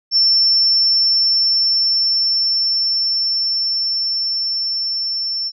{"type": "tone with level ramp", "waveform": "sine", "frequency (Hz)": 5390, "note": "E8", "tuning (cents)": 38, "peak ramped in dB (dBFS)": [-10, -19], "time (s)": [0.11, 5.52], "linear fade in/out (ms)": 50, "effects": []}